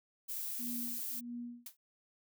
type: noise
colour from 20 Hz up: violet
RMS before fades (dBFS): -40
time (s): 0.28-1.21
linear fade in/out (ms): 20
type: tone with tremolo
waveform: sine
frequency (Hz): 240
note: B3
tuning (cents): -49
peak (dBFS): -39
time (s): 0.59-1.69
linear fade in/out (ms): 10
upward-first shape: sine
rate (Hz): 1.6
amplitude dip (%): 100
type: noise with exponential decay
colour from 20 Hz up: blue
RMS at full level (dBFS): -41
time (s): 1.66-1.77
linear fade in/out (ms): 5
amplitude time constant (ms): 23
effects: none